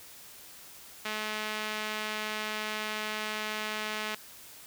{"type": "tone with band-pass filter", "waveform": "sawtooth", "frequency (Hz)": 214.4, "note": "A3", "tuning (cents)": -45, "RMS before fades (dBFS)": -35, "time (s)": [1.05, 4.15], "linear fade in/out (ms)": 5, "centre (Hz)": 2500, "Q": 0.91, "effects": ["white hiss -50 dBFS RMS until 4.66 s"]}